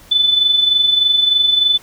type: tone with amplitude modulation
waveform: sine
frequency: 3500 Hz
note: A7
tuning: 10 cents flat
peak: -8 dBFS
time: 0.11-1.78 s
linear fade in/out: 10 ms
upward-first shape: sine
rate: 23.3 Hz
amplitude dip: 55%
effects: pink hiss -44 dBFS RMS until 1.82 s